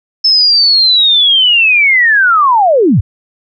sine linear sweep, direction down, 5274 to 67.8 Hz, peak -5 dBFS, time 0.24-3.01 s, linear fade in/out 10 ms, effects none

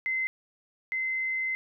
sine tone pair in turn, 2061 / 2061 Hz, C7 / C7, -27 / -27 cents, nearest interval unison, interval 0 cents, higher neither, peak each -26 / -27 dBFS, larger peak first, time 0.06-0.27 / 0.92-1.55 s, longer second, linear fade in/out 0 ms, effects none

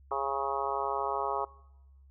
harmonic tone with a mistuned harmonic, 137.5 Hz, C#3, 14 cents flat, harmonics 3 / 4 / 5 / 6 / 7 / 8 / 9, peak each -37 / -39 / -38 / -36 / -36 / -35 / -39 dBFS, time 0.11-1.45 s, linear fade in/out 5 ms, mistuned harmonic 9, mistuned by +30 cents, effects noise-tail reverb RT60 1.0 s tail -22 dB re dry + added 68 Hz sine -54 dBFS peak until 2.1 s

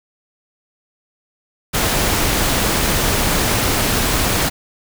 pink noise, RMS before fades -17 dBFS, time 1.73-4.5 s, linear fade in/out 20 ms, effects none

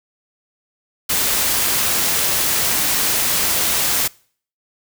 white noise, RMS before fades -18 dBFS, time 1.09-4.08 s, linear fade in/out 10 ms, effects noise-tail reverb RT60 0.5 s tail -24 dB re dry

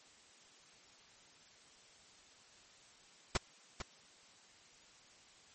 pink noise with echo, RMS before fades -31 dBFS, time 3.35-3.37 s, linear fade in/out 2 ms, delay 450 ms, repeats 1, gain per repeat -10 dB, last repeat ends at 3.82 s, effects white hiss -62 dBFS RMS until 5.54 s + MP3 32 kbps

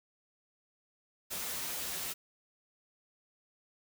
white noise with comb filter, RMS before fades -38 dBFS, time 1.3-2.14 s, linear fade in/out 20 ms, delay 9.4 ms, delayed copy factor -0.5, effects none

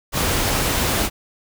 pink noise, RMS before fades -20 dBFS, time 0.12-1.1 s, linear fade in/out 50 ms, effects none

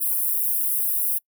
white high-pass noise, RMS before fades -23 dBFS, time 0-1.19 s, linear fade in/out 20 ms, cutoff 10000 Hz, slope 48 dB/octave, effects noise-tail reverb RT60 0.1 s tail -26 dB re dry

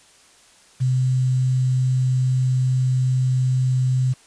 sine tone with quantisation, 128.4 Hz, C3, 32 cents flat, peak -16 dBFS, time 0.8-4.14 s, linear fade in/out 20 ms, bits 7, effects white hiss -52 dBFS RMS until 4.26 s + resampled to 22050 Hz

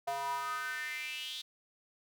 square tone with high-pass filter sweep, 138.59 Hz, C#3, in tune, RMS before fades -38 dBFS, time 0.07-1.42 s, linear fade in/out 10 ms, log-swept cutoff 720 to 3700 Hz, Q 6.3, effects none

